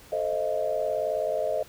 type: chord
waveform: sine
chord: F dominant seventh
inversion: first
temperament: equal with one note detuned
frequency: 440 / 523.3 / 622.3 / 681.3 Hz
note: A4 / C5 / Eb5 / F5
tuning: 0 / 0 / 0 / -43 cents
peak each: -33 / -31 / -27 / -33 dBFS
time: 0.12-1.63 s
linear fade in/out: 5 ms
effects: pink hiss -51 dBFS RMS until 1.68 s